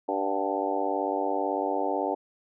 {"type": "harmonic tone with a mistuned harmonic", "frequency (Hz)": 98, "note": "G2", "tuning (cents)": 0, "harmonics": [3, 4, 5, 6, 7, 8, 9], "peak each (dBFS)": [-33, -33, -33, -33, -33, -33, -33], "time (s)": [0.08, 2.15], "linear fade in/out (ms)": 10, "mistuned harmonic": 7, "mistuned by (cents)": 55, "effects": []}